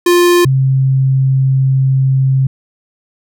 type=tone pair in turn; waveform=square / sine; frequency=350.8 / 133.31 Hz; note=F4 / C3; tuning=+8 / +33 cents; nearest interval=octave + perfect fourth; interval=1675 cents; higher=first; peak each=-7 / -8 dBFS; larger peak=first; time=0.06-0.45 / 0.45-2.47 s; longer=second; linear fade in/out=5 ms; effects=none